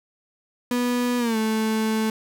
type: tone with pitch glide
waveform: 35% pulse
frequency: 244.9 to 219.4 Hz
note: B3 to A3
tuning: -14 to -5 cents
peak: -19 dBFS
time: 0.71-2.1 s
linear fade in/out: 2 ms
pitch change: -191 cents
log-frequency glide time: 1.18-1.37 s
effects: none